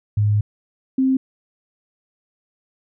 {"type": "tone pair in turn", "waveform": "sine", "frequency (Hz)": [104.5, 263.3], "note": ["G#2", "C4"], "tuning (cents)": [11, 11], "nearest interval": "octave + major third", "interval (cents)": 1600, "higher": "second", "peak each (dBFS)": -14, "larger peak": "neither", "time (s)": [[0.17, 0.41], [0.98, 1.17]], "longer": "first", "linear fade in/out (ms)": 5, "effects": []}